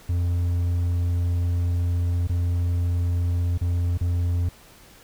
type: tone with dropouts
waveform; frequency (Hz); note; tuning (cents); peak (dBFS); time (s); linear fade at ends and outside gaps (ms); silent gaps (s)
triangle; 87.2; F2; -2; -18; 0.09-4.49; 5; 2.273-2.294 / 3.577-3.612 / 3.976-4.009
effects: pink hiss -50 dBFS RMS until 5.03 s